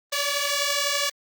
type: beating tone pair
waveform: 5% pulse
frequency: 566 / 578 Hz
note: C#5 / D5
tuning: +36 / -28 cents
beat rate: 12 Hz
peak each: -14 / -14 dBFS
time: 0.12-1.1 s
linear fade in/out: 10 ms
effects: Opus 32 kbps